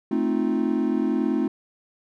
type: chord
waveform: triangle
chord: F dominant seventh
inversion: first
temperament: equal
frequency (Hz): 220 / 261.6 / 311.1 / 349.2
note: A3 / C4 / Eb4 / F4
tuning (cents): 0 / 0 / 0 / 0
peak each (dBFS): -24 / -23 / -24 / -26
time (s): 0.11-1.48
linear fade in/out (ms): 5
effects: none